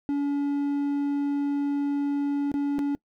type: tone with dropouts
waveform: triangle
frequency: 284.6 Hz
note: C#4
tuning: 46 cents sharp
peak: -21 dBFS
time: 0.09-2.95 s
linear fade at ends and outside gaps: 0 ms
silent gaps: 2.516-2.541 / 2.785-2.791 s
effects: noise-tail reverb RT60 0.1 s tail -23 dB re dry